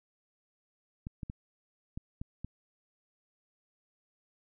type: clicks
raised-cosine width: 5 ms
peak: -26 dBFS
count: 6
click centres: 1.069 / 1.232 / 1.299 / 1.975 / 2.215 / 2.446 s
effects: none